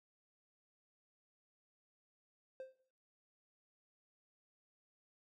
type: tone with exponential decay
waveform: triangle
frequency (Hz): 523.3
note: C5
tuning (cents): 0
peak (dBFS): -40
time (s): 2.6-2.8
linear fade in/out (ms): 1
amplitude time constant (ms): 42
effects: noise-tail reverb RT60 0.6 s tail -19 dB re dry